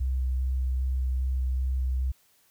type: tone with vibrato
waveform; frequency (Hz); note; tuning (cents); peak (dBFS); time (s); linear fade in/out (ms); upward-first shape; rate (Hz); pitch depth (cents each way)
sine; 64.4; C2; -27; -24; 0-2.12; 10; square; 2.5; 10
effects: white hiss -64 dBFS RMS until 2.5 s